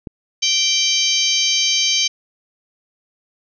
click, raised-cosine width 3 ms, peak -16 dBFS, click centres 0.072 s
harmonic tone, 780 Hz, G5, 9 cents flat, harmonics 3 / 4 / 5 / 6 / 7 / 8, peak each -24 / -19 / -24 / -22 / -24 / -21 dBFS, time 0.42-2.08 s, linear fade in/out 10 ms
effects none

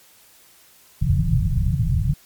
white low-pass noise, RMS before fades -19 dBFS, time 1.01-2.14 s, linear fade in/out 10 ms, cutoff 170 Hz, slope 96 dB/octave, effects white hiss -52 dBFS RMS until 2.25 s + MP3 96 kbps

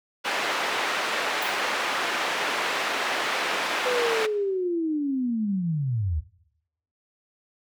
white band-pass noise, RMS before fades -27 dBFS, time 0.24-4.27 s, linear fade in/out 20 ms, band 400 to 2300 Hz, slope 12 dB/octave
violet noise with exponential decay, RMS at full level -34 dBFS, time 1.42-1.66 s, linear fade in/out 0 ms, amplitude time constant 52 ms
sine linear sweep, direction down, 507 to 69.3 Hz, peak -23 dBFS, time 3.85-6.21 s, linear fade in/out 20 ms
effects noise-tail reverb RT60 0.8 s tail -20 dB re dry

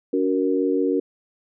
sine chord, F# major, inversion second, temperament equal with one note detuned, 284 / 370 / 466.2 Hz, C#4 / F#4 / A#4, +42 / 0 / 0 cents, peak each -22 / -23 / -23 dBFS, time 0.13-1 s, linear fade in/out 5 ms, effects none

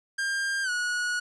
45% pulse tone with pitch glide, 1600 to 1458.8 Hz, G6 to F#6, +35 to -25 cents, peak -26 dBFS, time 0.18-1.2 s, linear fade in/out 10 ms, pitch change -160 cents, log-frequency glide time 0.63-0.7 s, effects resampled to 22050 Hz

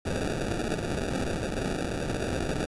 violet noise with sample-and-hold, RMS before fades -30 dBFS, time 0.05-2.66 s, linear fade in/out 10 ms, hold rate 1050 Hz, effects resampled to 24000 Hz

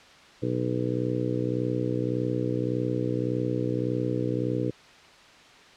harmonic tone, 61.74 Hz, B1, in tune, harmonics 2 / 3 / 4 / 5 / 6 / 7 / 8, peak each -30 / -35 / -36 / -30 / -36 / -33 / -33 dBFS, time 0.42-4.71 s, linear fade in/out 10 ms, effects white hiss -51 dBFS RMS until 5.76 s + low-pass 4000 Hz 12 dB/octave

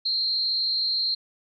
sine tone with amplitude modulation, 4186 Hz, C8, in tune, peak -19 dBFS, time 0.05-1.15 s, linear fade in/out 10 ms, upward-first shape sine, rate 239 Hz, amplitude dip 70%, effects none

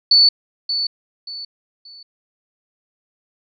sine tone with echo, 4472 Hz, C#8, 14 cents sharp, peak -8 dBFS, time 0.11-0.29 s, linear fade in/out 5 ms, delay 580 ms, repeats 3, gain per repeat -10 dB, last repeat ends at 2.03 s, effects none

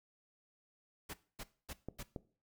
pink noise bursts, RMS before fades -45 dBFS, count 4, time 1.09-2.032 s, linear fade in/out 10 ms, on 48 ms, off 250 ms
clicks, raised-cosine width 2 ms, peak -28 dBFS, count 2, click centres 1.886 / 2.162 s
effects noise-tail reverb RT60 0.4 s tail -18 dB re dry

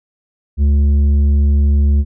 sine tone with tanh clipping, 71.7 Hz, D2, 41 cents flat, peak -10 dBFS, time 0.57-2.05 s, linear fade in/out 50 ms, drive 7 dB, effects none

